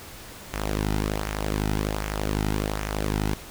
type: tone with flanger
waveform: sawtooth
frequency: 51.91 Hz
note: G#1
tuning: in tune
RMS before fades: -27 dBFS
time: 0.53-3.35 s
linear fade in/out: 10 ms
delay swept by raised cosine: 0.22 to 1.82 ms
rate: 1.3 Hz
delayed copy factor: -0.6
effects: pink hiss -42 dBFS RMS until 3.5 s